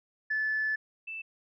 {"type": "tone pair in turn", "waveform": "sine", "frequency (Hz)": [1738, 2647], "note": ["A6", "E7"], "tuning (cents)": [-22, 7], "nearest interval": "perfect fifth", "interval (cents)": 729, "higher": "second", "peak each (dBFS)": [-26, -36], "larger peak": "first", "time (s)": [[0.3, 0.76], [1.07, 1.22]], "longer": "first", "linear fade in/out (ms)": 10, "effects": ["tanh soft clip ceiling -22 dBFS"]}